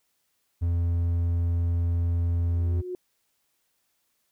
triangle tone, 85.5 Hz, F2, 36 cents flat, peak -20 dBFS, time 0.61-2.82 s, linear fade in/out 20 ms
sine tone with exponential growth, 362.9 Hz, F#4, 34 cents flat, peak -28 dBFS, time 2.3-2.95 s, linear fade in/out 1 ms, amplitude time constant 140 ms
effects white hiss -73 dBFS RMS until 4.31 s

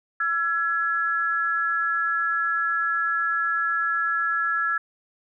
sine tone pair together, 1346 / 1686 Hz, E6 / G#6, +36 / +26 cents, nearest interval major third, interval 390 cents, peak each -24 dBFS, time 0.2-4.78 s, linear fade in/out 5 ms, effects none

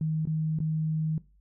sine tone with dropouts, 157 Hz, D#3, 16 cents sharp, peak -25 dBFS, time 0.01-1.18 s, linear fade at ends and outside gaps 2 ms, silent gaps 0.254-0.272 / 0.588-0.602 s, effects noise-tail reverb RT60 0.3 s tail -19 dB re dry + added 50 Hz sine -58 dBFS peak until 1.4 s

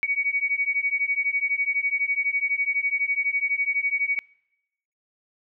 sine beating tone pair, 2244 / 2256 Hz, C#7 / C#7, +21 / +30 cents, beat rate 12 Hz, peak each -25 dBFS, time 0.03-4.19 s, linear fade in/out 0 ms, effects noise-tail reverb RT60 0.9 s tail -26 dB re dry

